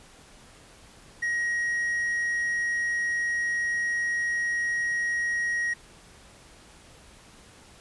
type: tone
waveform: triangle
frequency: 1891 Hz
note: A#6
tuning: 24 cents sharp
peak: -23 dBFS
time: 1.22-5.74 s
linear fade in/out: 10 ms
effects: pink hiss -52 dBFS RMS until 7.8 s + resampled to 24000 Hz